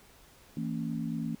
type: chord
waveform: sine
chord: A# diminished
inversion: second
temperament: equal with one note detuned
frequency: 164.81 / 228.3 / 277.2 Hz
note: E3 / A#3 / C#4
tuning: 0 / -36 / 0 cents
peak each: -35 / -34 / -38 dBFS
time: 0.57-1.35 s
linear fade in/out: 2 ms
effects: pink hiss -58 dBFS RMS until 1.4 s